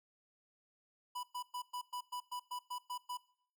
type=tone bursts; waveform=square; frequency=987.8 Hz; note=B5; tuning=in tune; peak=-40 dBFS; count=11; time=1.15-3.174 s; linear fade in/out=10 ms; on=84 ms; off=110 ms; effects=noise-tail reverb RT60 0.6 s tail -20 dB re dry